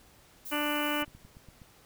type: noise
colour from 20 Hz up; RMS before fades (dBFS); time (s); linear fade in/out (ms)
violet; -41; 0.45-1.03; 10
type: harmonic tone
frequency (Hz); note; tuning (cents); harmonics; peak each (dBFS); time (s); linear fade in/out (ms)
295.6; D4; +11; 1 / 2 / 3 / 4 / 5 / 6 / 7 / 8 / 9 / 10; -33 / -36 / -38 / -37 / -37 / -42 / -43 / -39 / -44 / -37; 0.51-1.05; 20
type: clicks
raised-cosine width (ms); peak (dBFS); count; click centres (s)
5; -38; 7; 1.024 / 1.08 / 1.15 / 1.25 / 1.369 / 1.487 / 1.618
effects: pink hiss -59 dBFS RMS until 1.85 s